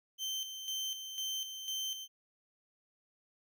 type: tone with tremolo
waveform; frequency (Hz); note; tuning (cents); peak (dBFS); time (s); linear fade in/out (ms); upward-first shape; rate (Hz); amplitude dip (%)
30% pulse; 3107; G7; -16; -32; 0.18-2.08; 50; square; 2; 55
effects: none